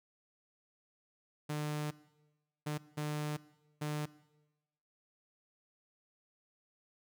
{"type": "tone bursts at uneven times", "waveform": "sawtooth", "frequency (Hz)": 150, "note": "D3", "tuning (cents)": 37, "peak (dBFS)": -31, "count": 4, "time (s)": [[1.49, 1.91], [2.66, 2.78], [2.97, 3.37], [3.81, 4.06]], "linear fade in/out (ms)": 10, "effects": ["noise-tail reverb RT60 1.0 s tail -19 dB re dry"]}